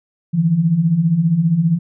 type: beating tone pair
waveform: sine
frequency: 153.6 / 168.6 Hz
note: D#3 / E3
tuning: -22 / +39 cents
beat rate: 15 Hz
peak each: -19 / -13 dBFS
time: 0.33-1.79 s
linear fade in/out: 20 ms
effects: none